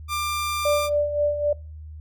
sawtooth tone, 1190 Hz, D6, 22 cents sharp, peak -20 dBFS, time 0.08-0.9 s, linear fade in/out 50 ms
sine tone with tremolo, 587.3 Hz, D5, in tune, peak -17 dBFS, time 0.65-1.53 s, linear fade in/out 5 ms, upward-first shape sine, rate 3.8 Hz, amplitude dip 60%
effects noise-tail reverb RT60 0.4 s tail -25 dB re dry + added 77 Hz sine -36 dBFS peak until 2 s

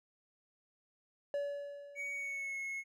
triangle tone with exponential decay, 571 Hz, D5, 49 cents flat, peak -30 dBFS, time 1.34-2.63 s, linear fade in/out 1 ms, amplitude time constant 280 ms
triangle tone with pitch glide, 2246 to 2178 Hz, C#7 to C#7, +22 to -31 cents, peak -36 dBFS, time 1.95-2.84 s, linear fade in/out 50 ms, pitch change -53 cents, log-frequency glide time 2.12-2.57 s
effects none

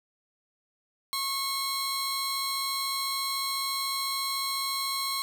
sawtooth tone cluster, 1091 / 4061 / 4290 Hz, C#6 / B7 / C8, -28 / +48 / +42 cents, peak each -28 / -30 / -33 dBFS, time 1.13-5.22 s, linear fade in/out 0 ms, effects none

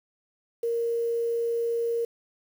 sine tone with quantisation, 466.2 Hz, A#4, in tune, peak -24 dBFS, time 0.63-2.05 s, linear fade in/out 5 ms, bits 8, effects none

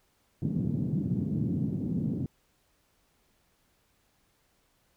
white band-pass noise, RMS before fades -30 dBFS, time 0.42-2.26 s, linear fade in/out 2 ms, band 110 to 240 Hz, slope 24 dB/octave, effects pink hiss -70 dBFS RMS until 4.96 s

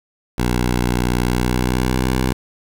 10% pulse tone with pitch glide, 60.9 to 63.78 Hz, B1 to C2, -24 to -44 cents, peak -8 dBFS, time 0.38-2.33 s, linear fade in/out 5 ms, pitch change +80 cents, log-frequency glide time 1.25-2.11 s, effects 7-bit

